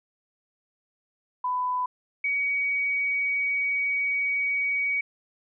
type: tone pair in turn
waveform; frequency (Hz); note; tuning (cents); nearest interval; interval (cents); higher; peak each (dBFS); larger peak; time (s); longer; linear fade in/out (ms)
sine; 999 / 2257; B5 / C#7; +20 / +31; octave + major second; 1411; second; -24 / -23; second; 1.44-1.86 / 2.24-5.01; second; 5
effects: none